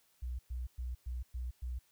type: tone bursts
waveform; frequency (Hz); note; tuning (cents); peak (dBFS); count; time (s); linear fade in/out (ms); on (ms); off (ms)
sine; 61.74; B1; 0; -36; 6; 0.22-1.79; 10; 170; 110
effects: white hiss -71 dBFS RMS until 1.91 s